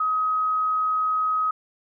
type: tone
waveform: sine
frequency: 1265 Hz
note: D#6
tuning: 28 cents sharp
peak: -20 dBFS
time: 0-1.51 s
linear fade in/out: 5 ms
effects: none